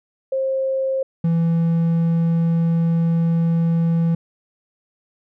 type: tone pair in turn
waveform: sine / triangle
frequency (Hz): 532 / 166.51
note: C5 / E3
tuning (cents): +29 / +18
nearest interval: octave + minor sixth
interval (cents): 2011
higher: first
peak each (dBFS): -18 / -13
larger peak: second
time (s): 0.32-1.03 / 1.24-4.15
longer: second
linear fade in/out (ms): 5
effects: none